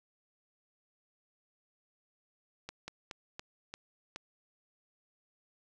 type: slowing click train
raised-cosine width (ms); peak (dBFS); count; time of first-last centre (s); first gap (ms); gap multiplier
0.2; -24; 6; 2.69-4.161; 190; 1.22
effects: none